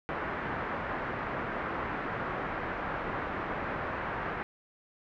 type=low-pass noise; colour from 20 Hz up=white; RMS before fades=-35 dBFS; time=0.09-4.43 s; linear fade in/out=0 ms; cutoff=1700 Hz; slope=24 dB/octave; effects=none